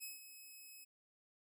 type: tone with ADSR envelope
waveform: 5% pulse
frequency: 2562 Hz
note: E7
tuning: 50 cents flat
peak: -35 dBFS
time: 0-0.85 s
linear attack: 32 ms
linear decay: 160 ms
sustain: -10 dB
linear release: 16 ms
effects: none